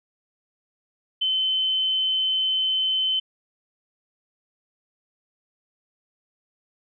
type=tone; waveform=sine; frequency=3062 Hz; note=G7; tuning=41 cents flat; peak=-20 dBFS; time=1.21-3.2 s; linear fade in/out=10 ms; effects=none